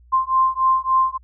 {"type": "beating tone pair", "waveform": "sine", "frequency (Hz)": [1046.5, 1050], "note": ["C6", "C6"], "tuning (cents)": [0, 6], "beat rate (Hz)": 3.5, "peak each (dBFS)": -18, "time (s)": [0.12, 1.18], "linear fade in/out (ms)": 20, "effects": ["added 60 Hz sine -47 dBFS peak until 1.23 s"]}